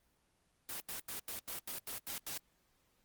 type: noise bursts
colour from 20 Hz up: white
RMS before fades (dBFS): -42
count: 9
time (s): 0.69-2.376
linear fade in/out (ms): 0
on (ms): 110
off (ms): 87
effects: pink hiss -75 dBFS RMS until 3.04 s + Opus 24 kbps